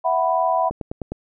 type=chord; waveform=sine; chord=E suspended second; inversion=none; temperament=just; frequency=659.3 / 741.7 / 988.9 Hz; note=E5 / F#5 / B5; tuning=0 / +4 / +2 cents; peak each=-21 dBFS; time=0.04-0.7 s; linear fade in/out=20 ms
type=click train; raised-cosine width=2 ms; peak=-14 dBFS; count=5; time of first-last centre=0.71-1.12 s; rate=9.76 Hz
effects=none